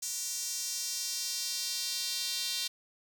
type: tone with high-pass filter sweep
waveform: square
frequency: 212.1 Hz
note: G#3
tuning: 37 cents sharp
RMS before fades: -35 dBFS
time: 0.02-2.68 s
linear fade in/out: 10 ms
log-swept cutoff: 6400 to 4000 Hz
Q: 2.4
effects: none